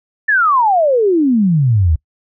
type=exponential sweep; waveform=sine; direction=down; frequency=1800 to 73.42 Hz; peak=-9 dBFS; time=0.28-1.96 s; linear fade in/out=10 ms; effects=noise-tail reverb RT60 0.1 s tail -24 dB re dry